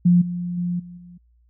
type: tone with level steps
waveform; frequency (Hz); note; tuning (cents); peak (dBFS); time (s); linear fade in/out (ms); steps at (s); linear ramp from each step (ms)
sine; 176; F3; +14; -11 / -24 / -21 / -36 / -40; 0.05-1.18; 10; 0.21 / 0.57 / 0.79 / 0.97; 10
effects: added 59 Hz sine -55 dBFS peak until 1.49 s